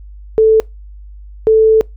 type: tone pair in turn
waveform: sine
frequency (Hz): 440 / 440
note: A4 / A4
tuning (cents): 0 / 0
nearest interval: unison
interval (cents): 0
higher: neither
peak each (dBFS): -5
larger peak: neither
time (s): 0.38-0.6 / 1.47-1.81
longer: second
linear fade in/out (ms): 0
effects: noise-tail reverb RT60 0.2 s tail -25 dB re dry + added 50 Hz sine -31 dBFS peak until 1.96 s